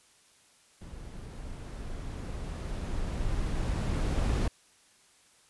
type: noise with level ramp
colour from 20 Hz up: brown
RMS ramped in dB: -44 to -26 dBFS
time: 0.81-4.48 s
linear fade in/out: 5 ms
effects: white hiss -62 dBFS RMS until 5.49 s + resampled to 24000 Hz